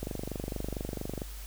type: click train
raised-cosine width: 2 ms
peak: -21 dBFS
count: 30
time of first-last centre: 0.03-1.219 s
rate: 24.4 Hz
effects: added 50 Hz sine -40 dBFS peak until 1.46 s + white hiss -49 dBFS RMS until 1.46 s